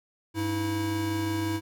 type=tone pair together; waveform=square; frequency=99.44 / 324 Hz; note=G2 / E4; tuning=+25 / -30 cents; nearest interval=octave + minor sixth; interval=2045 cents; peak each=-32 / -29 dBFS; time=0.34-1.61 s; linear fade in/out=50 ms; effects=none